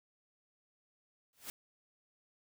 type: noise with exponential growth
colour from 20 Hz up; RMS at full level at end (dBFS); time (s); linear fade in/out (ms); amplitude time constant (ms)
white; -40; 1.33-1.5; 1; 36
effects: none